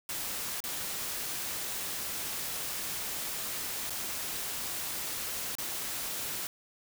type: noise with dropouts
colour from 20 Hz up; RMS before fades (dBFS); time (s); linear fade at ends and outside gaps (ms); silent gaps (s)
white; -36; 0.09-6.47; 1; 0.604-0.639 / 3.897-3.904 / 5.553-5.584
effects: none